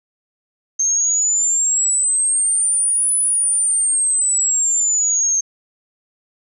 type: exponential two-way sweep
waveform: sine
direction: up then down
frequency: 6350 to 10000 to 6350 Hz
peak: -14 dBFS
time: 0.79-5.41 s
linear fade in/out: 10 ms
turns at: 3.16 s
effects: none